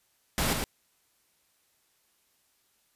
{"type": "noise with echo", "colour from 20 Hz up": "pink", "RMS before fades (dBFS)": -27, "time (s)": [0.38, 0.53], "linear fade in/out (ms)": 0, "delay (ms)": 110, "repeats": 1, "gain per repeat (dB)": -4, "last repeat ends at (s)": 0.64, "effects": ["white hiss -70 dBFS RMS until 2.95 s", "resampled to 32000 Hz"]}